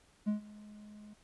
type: tone with ADSR envelope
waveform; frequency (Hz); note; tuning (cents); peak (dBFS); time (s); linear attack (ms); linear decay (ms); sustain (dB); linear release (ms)
triangle; 210; G#3; +19; -25; 0.26-1.14; 24; 120; -22; 8
effects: pink hiss -66 dBFS RMS until 1.23 s + resampled to 24000 Hz